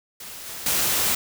white noise with level steps, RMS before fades -38 / -35 / -22 dBFS, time 0.2-1.15 s, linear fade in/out 5 ms, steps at 0.46 / 0.66 s, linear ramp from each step 2 ms, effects none

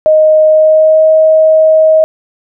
sine tone with pitch glide, 622 to 631.4 Hz, D#5 to D#5, -1 to +25 cents, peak -3 dBFS, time 0.06-2.04 s, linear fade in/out 0 ms, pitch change +26 cents, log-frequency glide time 0.47-1.09 s, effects none

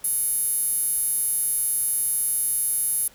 sawtooth tone with high-pass filter, 740 Hz, F#5, in tune, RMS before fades -24 dBFS, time 0.04-3.08 s, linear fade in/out 5 ms, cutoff 11000 Hz, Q 8.3, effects pink hiss -52 dBFS RMS until 3.14 s

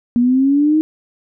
sine linear sweep, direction up, 236.1 to 315.7 Hz, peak -10 dBFS, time 0.16-0.81 s, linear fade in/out 0 ms, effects none

